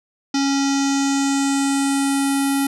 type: tone with low-pass filter sweep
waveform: square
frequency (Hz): 276.2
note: C#4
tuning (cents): -6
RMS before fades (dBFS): -19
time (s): 0.34-2.67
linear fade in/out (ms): 5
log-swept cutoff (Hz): 5500 to 11000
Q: 4.1
effects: none